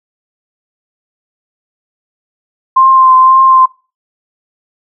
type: tone with vibrato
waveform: sine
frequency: 1047 Hz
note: C6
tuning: 1 cent sharp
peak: -3 dBFS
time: 2.76-3.66 s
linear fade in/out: 10 ms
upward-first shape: triangle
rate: 1.9 Hz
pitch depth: 23 cents each way
effects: noise-tail reverb RT60 0.3 s tail -20 dB re dry